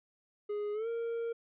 triangle tone with pitch glide, 415.3 to 463.5 Hz, G#4 to A#4, 0 to -10 cents, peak -31 dBFS, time 0.49-1.33 s, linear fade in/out 10 ms, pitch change +190 cents, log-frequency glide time 0.73-0.88 s, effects resampled to 8000 Hz

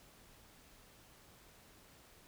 silence, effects pink hiss -62 dBFS RMS until 2.27 s

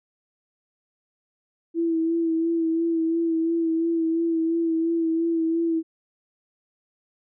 sine tone with vibrato, 329.6 Hz, E4, in tune, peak -20 dBFS, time 1.74-5.83 s, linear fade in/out 50 ms, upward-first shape sine, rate 2.9 Hz, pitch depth 30 cents each way, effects none

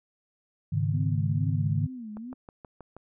sine chord, Ab suspended fourth, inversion none, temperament equal, 103.83 / 138.59 / 155.56 Hz, Ab2 / Db3 / Eb3, 0 / 0 / 0 cents, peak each -27 / -29 / -28 dBFS, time 0.72-1.87 s, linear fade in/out 10 ms
sine tone with vibrato, 233.4 Hz, A#3, 2 cents sharp, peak -36 dBFS, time 0.93-2.34 s, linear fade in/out 10 ms, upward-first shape sine, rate 2.3 Hz, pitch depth 180 cents each way
click train, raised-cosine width 1 ms, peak -30 dBFS, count 6, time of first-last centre 2.17-2.966 s, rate 6.28 Hz
effects none

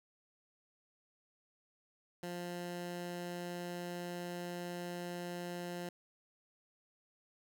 15% pulse tone, 175.6 Hz, F3, 10 cents sharp, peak -34 dBFS, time 2.23-5.89 s, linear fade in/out 2 ms, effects none

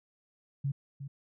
sine tone with echo, 139 Hz, C#3, 5 cents sharp, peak -28 dBFS, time 0.64-0.72 s, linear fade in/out 10 ms, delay 360 ms, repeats 1, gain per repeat -10 dB, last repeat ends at 1.08 s, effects none

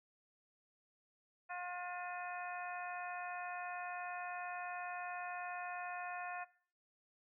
harmonic tone with a mistuned harmonic, 357.1 Hz, F4, 39 cents sharp, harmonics 2 / 3 / 4 / 5 / 6 / 7, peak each -45 / -49 / -48 / -49 / -59 / -51 dBFS, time 1.49-6.45 s, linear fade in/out 20 ms, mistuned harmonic 6, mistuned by -68 cents, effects noise-tail reverb RT60 0.5 s tail -21 dB re dry

